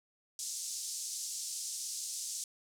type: band-pass noise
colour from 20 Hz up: pink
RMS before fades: -40 dBFS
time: 0.39-2.44 s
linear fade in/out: 2 ms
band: 5400 to 9200 Hz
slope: 24 dB/octave
effects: none